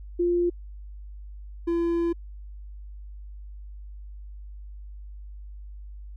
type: tone pair in turn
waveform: sine / triangle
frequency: 349.2 / 339.1 Hz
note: F4 / E4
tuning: 0 / +49 cents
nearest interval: minor second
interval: 51 cents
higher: first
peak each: -20 dBFS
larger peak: neither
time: 0.19-0.5 / 1.67-2.13 s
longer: second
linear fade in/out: 10 ms
effects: added 50 Hz sine -38 dBFS peak until 6.16 s